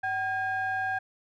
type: ring-modulated tone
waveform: triangle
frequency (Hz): 430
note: A4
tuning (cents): -40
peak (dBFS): -22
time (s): 0.03-0.99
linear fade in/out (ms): 10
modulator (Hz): 1190
effects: none